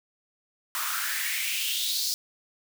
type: noise with high-pass filter sweep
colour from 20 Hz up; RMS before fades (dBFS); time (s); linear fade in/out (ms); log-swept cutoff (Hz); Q
white; -29; 0.75-2.14; 0; 1100 to 4900; 4.3
effects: none